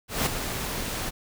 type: noise with ADSR envelope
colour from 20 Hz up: pink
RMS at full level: -23 dBFS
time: 0.08-1.11 s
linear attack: 180 ms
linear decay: 14 ms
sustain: -8 dB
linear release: 26 ms
effects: none